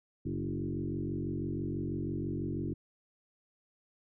sine tone with frequency modulation, 220 Hz, A3, in tune, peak -32 dBFS, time 0.25-2.74 s, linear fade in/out 10 ms, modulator 46.1 Hz, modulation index 3.1, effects none

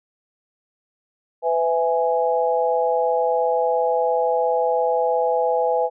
sine chord, E major, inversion second, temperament equal with one note detuned, 502.2 / 659.3 / 830.6 Hz, B4 / E5 / G#5, +29 / 0 / 0 cents, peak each -20 / -23 / -22 dBFS, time 1.42-5.9 s, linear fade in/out 50 ms, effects none

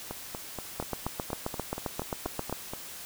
two click trains, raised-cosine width 1 ms, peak -21 / -16 dBFS, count 12 / 14, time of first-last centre 0.11-2.735 / 0.8-2.526 s, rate 4.19 / 7.53 Hz, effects white hiss -43 dBFS RMS until 3.05 s

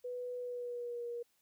sine tone with pitch glide, 493.9 to 475.4 Hz, B4 to A#4, 0 to +34 cents, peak -38 dBFS, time 0.04-1.23 s, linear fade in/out 10 ms, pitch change -66 cents, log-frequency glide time 0.38-1.05 s, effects white hiss -75 dBFS RMS until 1.41 s

